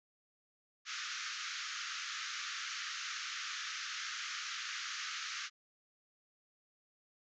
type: band-pass noise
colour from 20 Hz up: pink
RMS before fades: -42 dBFS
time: 0.85-5.5 s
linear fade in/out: 50 ms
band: 1200 to 6800 Hz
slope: 96 dB/octave
effects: none